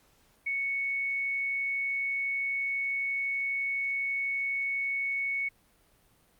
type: tone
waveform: sine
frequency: 2217 Hz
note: C#7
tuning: in tune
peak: -28 dBFS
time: 0.46-5.49 s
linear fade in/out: 10 ms
effects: pink hiss -65 dBFS RMS until 6.39 s + Opus 48 kbps